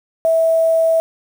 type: tone with quantisation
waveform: sine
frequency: 653 Hz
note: E5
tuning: 17 cents flat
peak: -11 dBFS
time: 0.25-1 s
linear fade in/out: 0 ms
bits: 6
effects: none